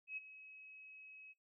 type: tone with ADSR envelope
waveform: sine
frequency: 2558 Hz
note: D#7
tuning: 47 cents sharp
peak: -40 dBFS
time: 0.07-1.34 s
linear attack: 100 ms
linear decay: 21 ms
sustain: -14 dB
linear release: 30 ms
effects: noise-tail reverb RT60 0.2 s tail -25 dB re dry